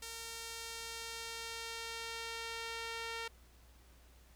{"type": "tone with band-pass filter sweep", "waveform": "sawtooth", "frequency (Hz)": 458, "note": "A#4", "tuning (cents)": -31, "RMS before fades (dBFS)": -44, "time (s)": [0.02, 3.28], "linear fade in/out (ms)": 5, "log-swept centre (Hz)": [7200, 2800], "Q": 0.72, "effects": ["added 60 Hz sine -60 dBFS peak until 4.35 s", "pink hiss -66 dBFS RMS until 4.35 s"]}